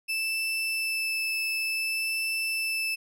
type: tone with vibrato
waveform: 35% pulse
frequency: 2637 Hz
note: E7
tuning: in tune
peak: -25 dBFS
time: 0.08-2.96 s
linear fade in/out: 20 ms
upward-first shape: sine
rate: 0.55 Hz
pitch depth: 8 cents each way
effects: none